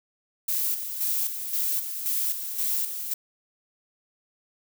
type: noise with tremolo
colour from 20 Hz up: violet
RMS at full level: -26 dBFS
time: 0.48-3.14 s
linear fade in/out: 5 ms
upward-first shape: square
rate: 1.9 Hz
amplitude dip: 55%
effects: none